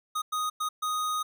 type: tone bursts at uneven times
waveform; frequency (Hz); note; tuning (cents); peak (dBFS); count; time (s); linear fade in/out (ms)
square; 1245; D#6; +1; -28; 4; 0.15-0.22 / 0.32-0.5 / 0.6-0.69 / 0.82-1.23; 10
effects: none